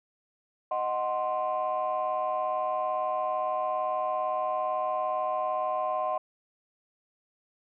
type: chord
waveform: sine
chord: C diminished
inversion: first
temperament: equal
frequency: 622.3 / 740 / 1046.5 Hz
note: Eb5 / Gb5 / C6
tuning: 0 / 0 / 0 cents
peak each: -30 dBFS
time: 0.71-6.18 s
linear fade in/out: 5 ms
effects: tanh soft clip ceiling -20 dBFS